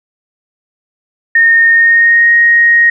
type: tone with pitch glide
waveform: sine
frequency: 1837 to 1872.4 Hz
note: A#6 to A#6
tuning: -26 to +7 cents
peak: -4 dBFS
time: 1.35-2.9 s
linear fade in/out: 5 ms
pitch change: +33 cents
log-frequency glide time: 1.7-2.33 s
effects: none